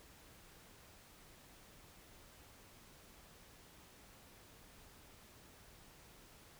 silence, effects pink hiss -61 dBFS RMS until 6.59 s

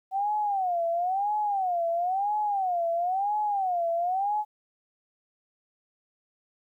sine tone with vibrato, 754 Hz, F#5, 32 cents sharp, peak -24 dBFS, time 0.11-4.45 s, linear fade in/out 50 ms, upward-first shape sine, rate 0.99 Hz, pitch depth 200 cents each way, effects 11-bit

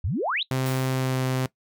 sine exponential sweep, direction up, 69.6 to 4141 Hz, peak -23 dBFS, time 0.04-0.43 s, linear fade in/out 5 ms
sawtooth tone with pitch glide, 130.81 to 129.76 Hz, C3 to C3, 0 to -14 cents, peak -19 dBFS, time 0.51-1.46 s, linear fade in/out 2 ms, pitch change -14 cents, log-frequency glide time 0.91-1.23 s
white noise with exponential decay, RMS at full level -37 dBFS, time 0.66-1.4 s, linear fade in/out 1 ms, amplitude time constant 160 ms
effects noise-tail reverb RT60 0.1 s tail -19 dB re dry

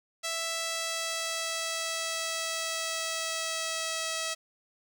5% pulse tone with pitch glide, 659.3 to 648.3 Hz, E5 to E5, 0 to -29 cents, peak -19 dBFS, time 0.23-4.35 s, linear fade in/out 20 ms, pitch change -29 cents, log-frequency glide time 0.48-4.11 s, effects none

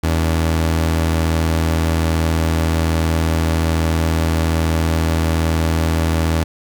sawtooth tone pair together, 81.2 / 287 Hz, E2 / D4, -26 / -40 cents, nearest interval octave + minor seventh, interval 2186 cents, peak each -11 / -22 dBFS, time 0.03-6.44 s, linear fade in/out 10 ms, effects none

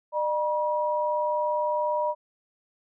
sine tone pair together, 604 / 961.3 Hz, D5 / B5, +48 / -47 cents, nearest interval minor sixth, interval 805 cents, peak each -26 dBFS, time 0.12-2.15 s, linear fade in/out 50 ms, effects none

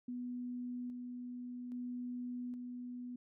sine tone with tremolo, 246.3 Hz, B3, 5 cents flat, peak -39 dBFS, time 0.08-3.16 s, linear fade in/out 5 ms, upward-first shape square, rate 0.61 Hz, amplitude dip 30%, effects none

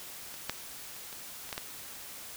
clicks, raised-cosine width 0.2 ms, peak -27 / -13 / -30 / -28 / -28 / -18 / -17 dBFS, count 7, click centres 0.341 / 0.496 / 0.965 / 1.128 / 1.491 / 1.528 / 1.579 s, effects white hiss -45 dBFS RMS until 2.36 s

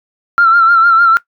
sine tone with vibrato, 1363 Hz, F6, 43 cents flat, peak -4 dBFS, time 0.38-1.17 s, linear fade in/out 0 ms, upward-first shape sine, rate 6.6 Hz, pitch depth 55 cents each way, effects noise-tail reverb RT60 0.1 s tail -19 dB re dry + tanh soft clip ceiling 0 dBFS

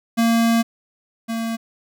square tone pair in turn, 230 / 227.5 Hz, A#3 / A#3, -23 / -42 cents, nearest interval unison, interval 19 cents, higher first, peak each -15 / -23 dBFS, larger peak first, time 0.17-0.63 / 1.28-1.57 s, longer first, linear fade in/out 20 ms, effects none

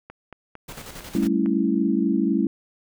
click train, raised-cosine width 0.5 ms, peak -24 dBFS, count 7, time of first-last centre 0.1-1.461 s, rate 4.41 Hz
pink noise with tremolo, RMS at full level -37 dBFS, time 0.68-1.28 s, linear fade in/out 10 ms, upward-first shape square, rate 11 Hz, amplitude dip 50%
sine chord, A dominant seventh, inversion third, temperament equal, 196 / 220 / 277.2 / 329.6 Hz, G3 / A3 / C#4 / E4, 0 / 0 / 0 / 0 cents, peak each -24 dBFS, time 1.15-2.47 s, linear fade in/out 2 ms
effects none

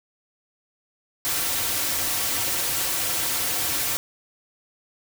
white noise with comb filter, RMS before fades -25 dBFS, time 1.25-3.97 s, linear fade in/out 0 ms, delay 4.8 ms, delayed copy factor -0.55, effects none

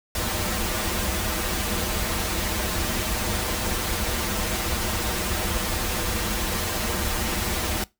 pink noise with comb filter, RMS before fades -26 dBFS, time 0.15-7.84 s, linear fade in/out 2 ms, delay 7.2 ms, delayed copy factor -1, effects noise-tail reverb RT60 0.2 s tail -21 dB re dry

